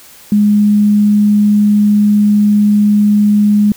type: tone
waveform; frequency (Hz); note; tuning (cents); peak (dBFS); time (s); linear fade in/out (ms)
sine; 207.7; G#3; 0; -6; 0.32-3.72; 2
effects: white hiss -39 dBFS RMS until 3.76 s